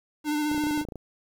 square tone with vibrato, 299.4 Hz, D4, 33 cents sharp, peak -25 dBFS, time 0.24-0.85 s, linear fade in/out 50 ms, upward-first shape sine, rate 14 Hz, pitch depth 25 cents each way
clicks, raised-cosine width 2 ms, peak -24 dBFS, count 12, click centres 0.515 / 0.546 / 0.579 / 0.638 / 0.669 / 0.71 / 0.776 / 0.814 / 0.851 / 0.887 / 0.922 / 0.957 s
effects 9-bit

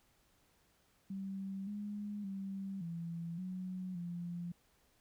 sine tone with pitch steps, 193.8 / 206.4 / 194.5 / 168.2 / 184.5 / 173.4 Hz, G3 / G#3 / G3 / E3 / F#3 / F3, -20 / -10 / -13 / +35 / -5 / -12 cents, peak -39 dBFS, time 1.1-4.52 s, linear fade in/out 5 ms, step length 570 ms, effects pink hiss -72 dBFS RMS until 5 s

